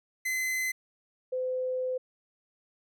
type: tone pair in turn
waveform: 45% pulse / sine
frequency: 2043 / 510.8 Hz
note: C7 / C5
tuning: -42 / -42 cents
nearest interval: 2 octaves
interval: 2400 cents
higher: first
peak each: -28 / -28 dBFS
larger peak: neither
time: 0.25-0.72 / 1.32-1.98 s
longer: second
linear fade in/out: 10 ms
effects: none